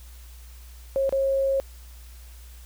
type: tone with dropouts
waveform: sine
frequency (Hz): 542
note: C#5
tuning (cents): -39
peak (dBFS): -20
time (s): 0.96-1.6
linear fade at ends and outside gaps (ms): 0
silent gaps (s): 1.093-1.125
effects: added 60 Hz sine -42 dBFS peak until 2.65 s + white hiss -53 dBFS RMS until 2.65 s